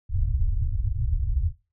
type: low-pass noise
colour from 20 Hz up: pink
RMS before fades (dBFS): -24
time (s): 0.09-1.53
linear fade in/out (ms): 50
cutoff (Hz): 120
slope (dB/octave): 96
effects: noise-tail reverb RT60 0.3 s tail -19 dB re dry